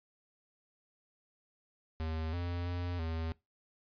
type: tone with pitch steps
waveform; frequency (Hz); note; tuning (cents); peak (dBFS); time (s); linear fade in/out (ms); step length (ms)
square; 79.8 / 87.4 / 88.3 / 81.3; D#2 / F2 / F2 / E2; +44 / +2 / +20 / -23; -35; 2-3.32; 0; 330
effects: noise-tail reverb RT60 0.2 s tail -21 dB re dry + resampled to 11025 Hz